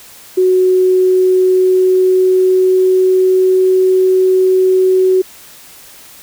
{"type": "tone with pitch glide", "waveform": "sine", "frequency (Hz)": [370, 373.7], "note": ["F#4", "F#4"], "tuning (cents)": [0, 17], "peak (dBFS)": -7, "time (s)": [0.37, 5.22], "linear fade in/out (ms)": 10, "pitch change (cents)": 17, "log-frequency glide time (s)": [0.53, 3.81], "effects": ["white hiss -38 dBFS RMS until 6.22 s"]}